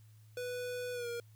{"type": "tone with pitch glide", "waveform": "square", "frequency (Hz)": [493.9, 473], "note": ["B4", "A#4"], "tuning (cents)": [0, 25], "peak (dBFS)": -38, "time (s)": [0.37, 1.2], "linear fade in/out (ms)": 2, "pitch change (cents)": -75, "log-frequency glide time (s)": [0.93, 1.08], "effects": ["added 108 Hz sine -56 dBFS peak until 1.35 s", "white hiss -71 dBFS RMS until 1.35 s"]}